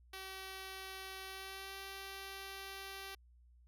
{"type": "tone with pitch glide", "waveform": "5% pulse", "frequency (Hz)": [382.4, 388.9], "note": ["G4", "G4"], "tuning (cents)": [-43, -14], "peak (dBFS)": -34, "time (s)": [0.13, 3.15], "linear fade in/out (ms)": 5, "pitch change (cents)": 29, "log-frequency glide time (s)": [1.25, 1.76], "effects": ["added 60 Hz sine -61 dBFS peak until 3.67 s"]}